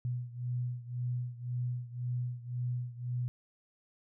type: beating tone pair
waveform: sine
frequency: 122.4 / 124.3 Hz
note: B2 / B2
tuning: -15 / +12 cents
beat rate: 1.9 Hz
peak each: -35 / -38 dBFS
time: 0.05-3.28 s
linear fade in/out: 0 ms
effects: none